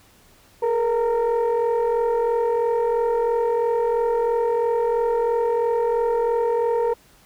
sine tone cluster, 429 / 472 / 922 Hz, A4 / A#4 / A#5, -44 / +22 / -19 cents, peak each -24 / -18 / -24 dBFS, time 0.62-6.94 s, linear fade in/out 10 ms, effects tanh soft clip ceiling -14 dBFS + pink hiss -54 dBFS RMS until 7.25 s

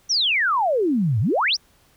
sine exponential two-way sweep, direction down then up, 6070 to 98.4 to 6070 Hz, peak -17 dBFS, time 0.09-1.57 s, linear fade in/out 20 ms, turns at 1.2 s, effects pink hiss -58 dBFS RMS until 1.96 s

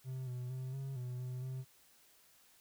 triangle tone with pitch steps, 130.1 / 124.5 / 129.4 / 135.5 / 124.5 / 126.4 / 130.1 Hz, C3 / B2 / C3 / C#3 / B2 / B2 / C3, -9 / +14 / -19 / -39 / +14 / +41 / -9 cents, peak -37 dBFS, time 0.04-1.65 s, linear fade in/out 50 ms, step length 230 ms, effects white hiss -66 dBFS RMS until 2.6 s

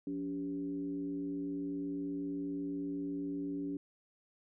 sine tone with frequency modulation, 285.4 Hz, D4, 49 cents flat, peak -35 dBFS, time 0.07-3.77 s, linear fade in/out 2 ms, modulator 108 Hz, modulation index 0.59, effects none

